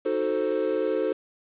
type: chord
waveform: triangle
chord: D# diminished seventh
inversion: none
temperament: equal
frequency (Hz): 311.1 / 370 / 440 / 523.3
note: D#4 / F#4 / A4 / C5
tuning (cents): 0 / 0 / 0 / 0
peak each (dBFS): -29 / -28 / -25 / -26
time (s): 0.05-1.13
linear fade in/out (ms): 10
effects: resampled to 8000 Hz + 8-bit